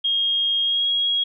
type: tone with pitch glide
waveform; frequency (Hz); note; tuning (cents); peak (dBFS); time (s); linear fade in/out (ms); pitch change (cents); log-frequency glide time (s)
sine; 3249 to 3298; G#7 to G#7; -39 to -13; -18; 0.04-1.24; 10; +26; 0.62-0.87
effects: none